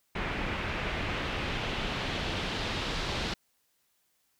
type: noise with low-pass filter sweep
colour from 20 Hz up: pink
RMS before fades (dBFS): -33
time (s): 0.15-3.34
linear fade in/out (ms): 5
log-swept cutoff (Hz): 2300 to 4200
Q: 1.6
effects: white hiss -73 dBFS RMS until 4.39 s